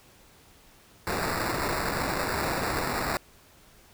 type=noise with sample-and-hold; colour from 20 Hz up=white; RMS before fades=-29 dBFS; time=1.07-3.17 s; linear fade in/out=0 ms; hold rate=3150 Hz; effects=pink hiss -56 dBFS RMS until 3.93 s